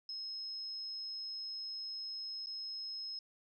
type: tone with dropouts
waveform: sine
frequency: 5160 Hz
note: E8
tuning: 38 cents flat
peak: -40 dBFS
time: 0.09-3.19 s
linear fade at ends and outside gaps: 2 ms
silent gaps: 2.461-2.469 s
effects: none